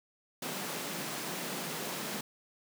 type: high-pass noise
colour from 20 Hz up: pink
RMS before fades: -38 dBFS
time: 0.42-2.21 s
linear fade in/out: 5 ms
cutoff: 150 Hz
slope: 48 dB/octave
effects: none